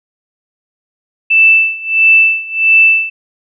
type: tone with tremolo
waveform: sine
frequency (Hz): 2648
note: E7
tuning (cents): +7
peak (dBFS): -3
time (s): 1.3-3.1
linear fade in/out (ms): 10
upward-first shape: sine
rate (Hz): 1.5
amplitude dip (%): 90
effects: none